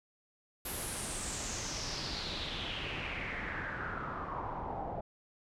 pink noise with low-pass filter sweep, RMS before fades -39 dBFS, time 0.65-5.01 s, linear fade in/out 5 ms, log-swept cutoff 12000 to 700 Hz, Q 4.6, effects none

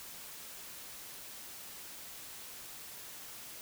silence, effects white hiss -48 dBFS RMS until 3.61 s

